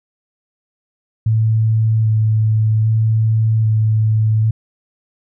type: tone with vibrato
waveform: sine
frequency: 110 Hz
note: A2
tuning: in tune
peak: -11 dBFS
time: 1.26-4.51 s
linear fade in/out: 5 ms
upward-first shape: square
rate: 0.63 Hz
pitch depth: 12 cents each way
effects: none